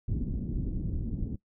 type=low-pass noise; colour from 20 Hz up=pink; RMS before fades=-32 dBFS; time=0.08-1.36 s; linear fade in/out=5 ms; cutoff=280 Hz; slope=24 dB/octave; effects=noise-tail reverb RT60 0.1 s tail -20 dB re dry